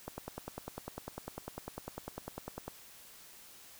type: click train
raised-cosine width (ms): 1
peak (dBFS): -25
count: 27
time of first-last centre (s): 0.08-2.68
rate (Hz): 10
effects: white hiss -55 dBFS RMS until 3.79 s